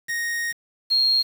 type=tone pair in turn; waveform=45% pulse / sine; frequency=1864.7 / 4242 Hz; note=A#6 / C8; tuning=0 / +23 cents; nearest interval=octave + major second; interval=1423 cents; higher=second; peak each=-24 / -16 dBFS; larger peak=second; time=0.08-0.53 / 0.9-1.23 s; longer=first; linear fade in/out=20 ms; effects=7-bit